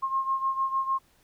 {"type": "beating tone pair", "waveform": "sine", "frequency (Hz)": [1069, 1075.6], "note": ["C6", "C6"], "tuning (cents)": [37, 47], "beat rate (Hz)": 6.6, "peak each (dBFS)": [-26, -31], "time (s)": [0.02, 0.99], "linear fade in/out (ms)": 20, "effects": ["pink hiss -64 dBFS RMS until 1.23 s"]}